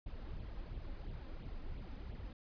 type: noise with flanger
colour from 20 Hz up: brown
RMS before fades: -45 dBFS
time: 0.06-2.33 s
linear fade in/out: 5 ms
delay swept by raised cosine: 0.29 to 3.89 ms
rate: 2.9 Hz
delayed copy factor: +0.6
effects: resampled to 11025 Hz